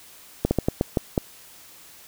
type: slowing click train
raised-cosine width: 2 ms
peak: -6 dBFS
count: 7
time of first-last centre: 0.45-1.178 s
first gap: 60 ms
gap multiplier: 1.28
effects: white hiss -48 dBFS RMS until 2.07 s